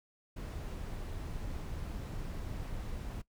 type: noise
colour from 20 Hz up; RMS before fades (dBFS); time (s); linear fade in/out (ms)
brown; -40; 0.36-3.22; 10
effects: noise-tail reverb RT60 0.1 s tail -19 dB re dry